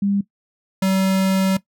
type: tone pair in turn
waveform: sine / square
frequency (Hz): 200 / 190.93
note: G3 / G3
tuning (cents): +35 / -45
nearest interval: minor second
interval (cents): 80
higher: first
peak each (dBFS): -16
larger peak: neither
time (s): 0.02-0.21 / 0.82-1.57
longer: second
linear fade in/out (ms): 5
effects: noise-tail reverb RT60 0.1 s tail -17 dB re dry

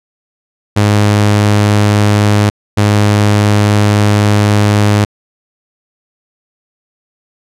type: tone bursts at uneven times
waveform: sawtooth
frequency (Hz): 103.83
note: G#2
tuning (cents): 0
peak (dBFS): -3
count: 2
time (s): 0.76-2.5 / 2.77-5.05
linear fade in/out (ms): 10
effects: low-pass 10000 Hz 12 dB/octave

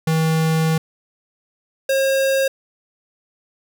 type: tone pair in turn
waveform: square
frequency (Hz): 160.2 / 538.8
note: E3 / C#5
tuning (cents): -49 / -49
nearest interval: octave + major sixth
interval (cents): 2100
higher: second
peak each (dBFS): -16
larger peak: neither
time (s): 0.07-0.78 / 1.89-2.48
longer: first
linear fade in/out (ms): 5
effects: none

